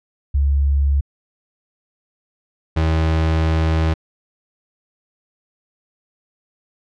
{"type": "tone pair in turn", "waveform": ["sine", "35% pulse"], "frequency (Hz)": [70, 80.08], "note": ["C#2", "E2"], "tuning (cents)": [18, -50], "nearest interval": "major second", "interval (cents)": 232, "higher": "second", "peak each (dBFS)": -13, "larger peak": "neither", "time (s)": [[0.34, 1.01], [2.76, 3.94]], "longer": "second", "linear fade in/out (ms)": 10, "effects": ["low-pass 4000 Hz 12 dB/octave"]}